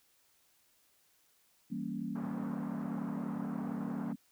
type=chord; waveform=sine; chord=E diminished seventh; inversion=none; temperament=equal; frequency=164.81 / 196 / 233.1 / 277.2 Hz; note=E3 / G3 / Bb3 / Db4; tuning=0 / 0 / 0 / 0 cents; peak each=-44 / -40 / -39 / -42 dBFS; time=1.7-4.16 s; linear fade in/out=20 ms
type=band-pass noise; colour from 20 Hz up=white; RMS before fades=-48 dBFS; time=2.15-4.13 s; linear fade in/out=10 ms; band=110 to 1200 Hz; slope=24 dB/octave
effects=white hiss -70 dBFS RMS until 4.31 s